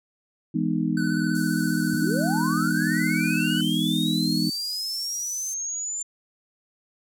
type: chord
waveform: sine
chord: E major seventh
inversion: none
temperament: just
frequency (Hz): 164.81 / 206 / 247.2 / 309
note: E3 / G#3 / B3 / D#4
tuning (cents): 0 / -14 / +2 / -12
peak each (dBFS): -27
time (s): 0.54-4.5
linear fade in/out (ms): 10
type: tone with vibrato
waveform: square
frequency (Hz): 1497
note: F#6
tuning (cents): +20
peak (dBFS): -31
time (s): 0.97-3.61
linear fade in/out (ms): 2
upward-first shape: square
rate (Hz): 15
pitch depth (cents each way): 26
type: high-pass noise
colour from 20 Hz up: white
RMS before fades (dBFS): -36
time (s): 1.35-5.54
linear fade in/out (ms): 2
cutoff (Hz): 6300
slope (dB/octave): 24
type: linear sweep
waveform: sine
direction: up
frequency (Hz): 118.1 to 7210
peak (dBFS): -27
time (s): 1.93-6.03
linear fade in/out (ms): 10
effects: low-pass 12000 Hz 12 dB/octave